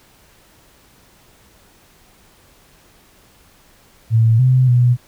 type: tone with pitch steps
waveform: sine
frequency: 113 / 128.4 / 122.6 Hz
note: A2 / C3 / B2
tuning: +47 / -32 / -12 cents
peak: -9 dBFS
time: 4.1-4.97 s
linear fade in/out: 50 ms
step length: 290 ms
effects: pink hiss -51 dBFS RMS until 5.07 s